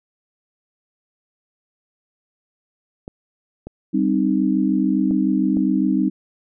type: clicks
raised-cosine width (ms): 2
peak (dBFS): -19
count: 4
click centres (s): 3.079 / 3.67 / 5.11 / 5.57
type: chord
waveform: sine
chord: C minor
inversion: second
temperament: equal with one note detuned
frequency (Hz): 196 / 261.6 / 308.6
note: G3 / C4 / Eb4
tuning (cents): 0 / 0 / -14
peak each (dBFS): -20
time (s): 3.93-6.1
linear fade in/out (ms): 20
effects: none